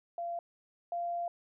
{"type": "tone pair in turn", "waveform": "sine", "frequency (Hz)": [687, 691.8], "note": ["F5", "F5"], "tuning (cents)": [-29, -17], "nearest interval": "unison", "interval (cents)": 12, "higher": "second", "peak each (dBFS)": [-34, -32], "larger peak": "second", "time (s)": [[0.18, 0.39], [0.92, 1.28]], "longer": "second", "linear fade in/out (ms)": 2, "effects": []}